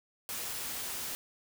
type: noise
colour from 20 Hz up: white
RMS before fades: -38 dBFS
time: 0.29-1.15 s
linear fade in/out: 0 ms
effects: none